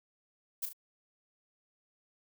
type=noise with echo; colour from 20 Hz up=violet; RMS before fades=-34 dBFS; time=0.62-0.66 s; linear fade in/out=10 ms; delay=36 ms; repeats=2; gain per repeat=-7 dB; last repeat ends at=0.732 s; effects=none